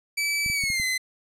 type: tone with pitch glide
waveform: sawtooth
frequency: 2305 to 2042 Hz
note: D7 to C7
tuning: -33 to -43 cents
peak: -20 dBFS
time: 0.17-0.98 s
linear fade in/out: 10 ms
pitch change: -210 cents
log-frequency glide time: 0.53-0.84 s
type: clicks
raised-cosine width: 5 ms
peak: -25 dBFS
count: 5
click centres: 0.462 / 0.5 / 0.638 / 0.702 / 0.799 s
effects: low-pass 12000 Hz 12 dB/octave